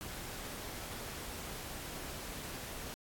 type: noise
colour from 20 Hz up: pink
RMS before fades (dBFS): -44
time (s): 0.01-2.94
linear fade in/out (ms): 0
effects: AAC 64 kbps